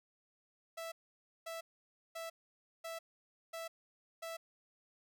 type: tone bursts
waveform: sawtooth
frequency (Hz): 659.3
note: E5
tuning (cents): 0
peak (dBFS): -38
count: 6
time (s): 0.77-4.37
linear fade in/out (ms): 10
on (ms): 150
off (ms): 540
effects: none